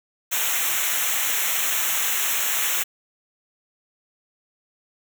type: noise with comb filter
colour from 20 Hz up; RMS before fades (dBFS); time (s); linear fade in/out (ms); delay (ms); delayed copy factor
white; -23; 0.31-2.84; 20; 0.21; -1
effects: none